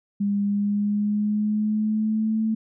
sine tone with pitch glide, 202.1 to 220.4 Hz, G#3 to A3, -47 to +3 cents, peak -20 dBFS, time 0.2-2.55 s, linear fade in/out 10 ms, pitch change +150 cents, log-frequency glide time 0.43-2.44 s, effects none

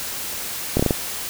slowing click train, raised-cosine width 2 ms, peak -4 dBFS, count 5, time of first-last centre 0.77-0.908 s, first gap 25 ms, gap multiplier 1.22, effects white hiss -29 dBFS RMS until 1.29 s

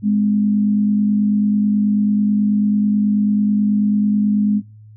sine tone pair together, 207.7 / 256.9 Hz, G#3 / C4, 0 / -32 cents, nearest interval major third, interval 368 cents, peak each -13 / -24 dBFS, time 0.02-4.62 s, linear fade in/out 50 ms, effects noise-tail reverb RT60 0.5 s tail -26 dB re dry + added 107 Hz sine -39 dBFS peak until 4.96 s

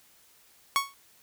sawtooth tone with exponential decay, 1108.7 Hz, C#6, in tune, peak -15 dBFS, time 0.76-0.94 s, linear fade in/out 0 ms, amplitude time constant 39 ms, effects white hiss -60 dBFS RMS until 1.22 s

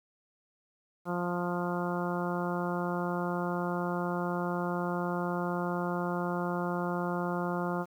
harmonic tone, 175.9 Hz, F3, 13 cents sharp, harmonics 1 / 2 / 3 / 4 / 5 / 6 / 7 / 8, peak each -33 / -36 / -38 / -39 / -40 / -41 / -41 / -42 dBFS, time 1.05-7.86 s, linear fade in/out 50 ms, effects 10-bit

